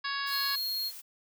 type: harmonic tone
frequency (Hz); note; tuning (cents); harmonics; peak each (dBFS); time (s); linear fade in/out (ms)
557; C#5; +8; 2 / 3 / 4 / 5 / 6 / 7 / 8 / 9; -36 / -35 / -44 / -43 / -45 / -41 / -42 / -40; 0.04-0.56; 10
type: noise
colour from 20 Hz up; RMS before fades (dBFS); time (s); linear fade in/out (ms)
blue; -45; 0.26-1.02; 20
type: tone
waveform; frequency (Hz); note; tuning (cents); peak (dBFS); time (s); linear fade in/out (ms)
square; 4266; C8; +33; -31; 0.29-0.92; 50
effects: none